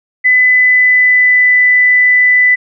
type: tone with pitch glide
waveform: sine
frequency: 2006 to 1993.3 Hz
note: B6 to B6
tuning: +26 to +16 cents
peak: -5 dBFS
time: 0.24-2.56 s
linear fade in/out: 20 ms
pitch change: -10 cents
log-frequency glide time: 0.44-1.59 s
effects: none